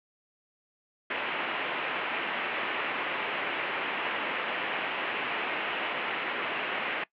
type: low-pass noise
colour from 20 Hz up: white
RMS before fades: -32 dBFS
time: 1.1-7.04 s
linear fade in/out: 5 ms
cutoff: 2900 Hz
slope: 48 dB/octave
effects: noise-tail reverb RT60 0.1 s tail -21 dB re dry + high-pass 300 Hz 12 dB/octave